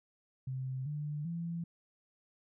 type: tone with pitch steps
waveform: sine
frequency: 130.81 / 148.54 / 168.66 Hz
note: C3 / D3 / E3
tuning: 0 / +20 / +40 cents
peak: -35 dBFS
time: 0.47-1.64 s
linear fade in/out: 5 ms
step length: 390 ms
effects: none